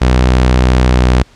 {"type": "tone with pitch glide", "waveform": "sawtooth", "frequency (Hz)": [62.8, 62.19], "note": ["B1", "B1"], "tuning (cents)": [30, 13], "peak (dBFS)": -3, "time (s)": [0.01, 1.23], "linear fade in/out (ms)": 10, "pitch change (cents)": -17, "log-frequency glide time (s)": [0.86, 0.98], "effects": ["pink hiss -45 dBFS RMS until 1.35 s", "low-pass 6000 Hz 12 dB/octave"]}